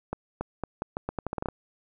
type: accelerating click train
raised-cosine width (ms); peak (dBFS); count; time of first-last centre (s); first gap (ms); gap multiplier
1; -16; 13; 0.13-1.486; 280; 0.81
effects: none